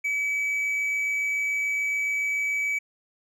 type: tone with amplitude modulation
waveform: triangle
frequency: 2286 Hz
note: D7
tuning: 47 cents flat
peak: -21 dBFS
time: 0.04-2.79 s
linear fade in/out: 10 ms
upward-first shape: sine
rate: 107 Hz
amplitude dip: 25%
effects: none